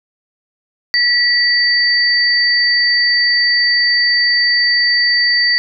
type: tone pair together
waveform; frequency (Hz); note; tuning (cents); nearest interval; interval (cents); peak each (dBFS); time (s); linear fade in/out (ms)
sine; 1943 / 4613; B6 / D8; -29 / -32; octave + minor third; 1497; -13; 0.94-5.58; 0
effects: none